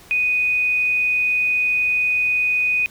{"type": "tone", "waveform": "sine", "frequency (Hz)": 2487, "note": "D#7", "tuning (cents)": -1, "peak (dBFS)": -16, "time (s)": [0.11, 2.86], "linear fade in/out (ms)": 0, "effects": ["pink hiss -46 dBFS RMS until 2.9 s"]}